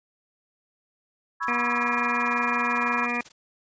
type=chord; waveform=sine; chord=C# minor seventh; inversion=third; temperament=equal; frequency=987.8 / 1108.7 / 1318.5 / 1661.2 Hz; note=B5 / C#6 / E6 / G#6; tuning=0 / 0 / 0 / 0 cents; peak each=-31 dBFS; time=1.4-3.07 s; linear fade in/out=20 ms
type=noise with tremolo; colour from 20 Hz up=white; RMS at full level=-43 dBFS; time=1.42-3.32 s; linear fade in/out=10 ms; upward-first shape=sine; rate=18 Hz; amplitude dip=100%
type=harmonic tone; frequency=241 Hz; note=B3; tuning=42 cents flat; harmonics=1 / 2 / 3 / 4 / 5 / 7 / 8 / 9 / 10; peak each=-31 / -36 / -36 / -35 / -34 / -37 / -34 / -38 / -29 dBFS; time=1.48-3.21 s; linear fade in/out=2 ms
effects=resampled to 16000 Hz